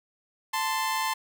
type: tone pair together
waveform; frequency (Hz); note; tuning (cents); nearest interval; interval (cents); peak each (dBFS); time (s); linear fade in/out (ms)
sawtooth; 882.6 / 1041; A5 / C6; +5 / -9; minor third; 286; -25; 0.53-1.14; 10
effects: none